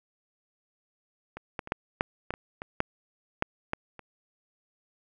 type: clicks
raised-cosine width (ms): 0.5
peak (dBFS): -24 / -17 / -25 / -10 / -9 / -15 / -22 / -21 / -9 / -9 / -13 / -28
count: 12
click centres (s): 1.37 / 1.592 / 1.674 / 1.721 / 2.009 / 2.306 / 2.339 / 2.619 / 2.804 / 3.424 / 3.734 / 3.993
effects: none